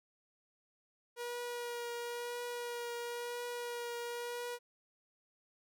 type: tone with vibrato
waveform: sawtooth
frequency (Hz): 479.2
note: A#4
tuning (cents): +48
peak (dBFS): -35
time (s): 1.16-4.59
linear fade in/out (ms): 50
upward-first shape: triangle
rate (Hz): 0.98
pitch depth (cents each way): 18
effects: none